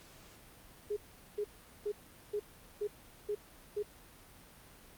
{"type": "tone bursts", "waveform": "sine", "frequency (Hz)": 415.3, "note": "G#4", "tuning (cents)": 0, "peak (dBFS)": -32, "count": 7, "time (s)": [0.9, 3.829], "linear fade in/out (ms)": 10, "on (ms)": 67, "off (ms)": 410, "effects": ["pink hiss -57 dBFS RMS until 4.97 s", "Opus 48 kbps"]}